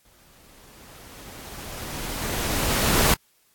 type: noise with exponential growth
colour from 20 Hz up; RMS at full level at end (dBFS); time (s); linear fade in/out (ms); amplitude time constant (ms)
pink; -18; 0.05-3.14; 2; 670
effects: white hiss -63 dBFS RMS until 3.54 s + AAC 64 kbps